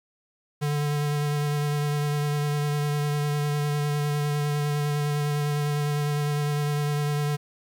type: tone with vibrato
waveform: square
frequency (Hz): 146.83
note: D3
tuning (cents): 0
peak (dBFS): -24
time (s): 0.61-7.37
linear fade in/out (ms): 20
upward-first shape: sine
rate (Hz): 9.9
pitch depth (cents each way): 16
effects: 10-bit